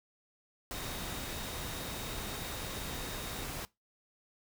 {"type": "tone in noise", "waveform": "sine", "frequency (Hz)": 3732, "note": "A#7", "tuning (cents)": 1, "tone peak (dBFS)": -49, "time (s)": [0.74, 3.44], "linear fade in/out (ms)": 0, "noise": "pink", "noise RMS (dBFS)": -40, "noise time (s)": [0.71, 3.65], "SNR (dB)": -12, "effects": ["noise-tail reverb RT60 0.2 s tail -21 dB re dry"]}